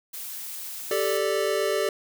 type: noise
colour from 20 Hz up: blue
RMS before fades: -36 dBFS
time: 0.13-1.18 s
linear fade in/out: 10 ms
type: chord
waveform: square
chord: G suspended second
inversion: none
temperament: equal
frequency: 392 / 440 / 587.3 Hz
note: G4 / A4 / D5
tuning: 0 / 0 / 0 cents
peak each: -28 dBFS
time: 0.91-1.89 s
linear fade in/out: 2 ms
effects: none